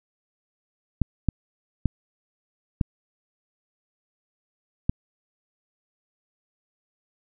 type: clicks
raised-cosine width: 5 ms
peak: -8 dBFS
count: 5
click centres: 1.017 / 1.287 / 1.857 / 2.812 / 4.895 s
effects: none